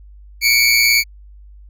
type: tone pair together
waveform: 25% pulse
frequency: 2208 / 2326 Hz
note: C#7 / D7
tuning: -7 / -17 cents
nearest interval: minor second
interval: 90 cents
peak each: -10 dBFS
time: 0.41-1.04 s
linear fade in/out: 50 ms
effects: added 50 Hz sine -38 dBFS peak until 1.69 s